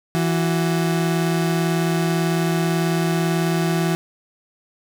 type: tone pair together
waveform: 35% pulse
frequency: 165.91 / 370 Hz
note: E3 / F#4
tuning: +11 / 0 cents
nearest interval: octave + major second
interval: 1389 cents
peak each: -17 / -23 dBFS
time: 0.15-3.95 s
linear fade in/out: 0 ms
effects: none